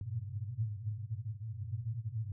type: band-pass noise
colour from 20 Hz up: pink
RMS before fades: -39 dBFS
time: 0.01-2.32 s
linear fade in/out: 2 ms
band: 100 to 120 Hz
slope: 96 dB/octave
effects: none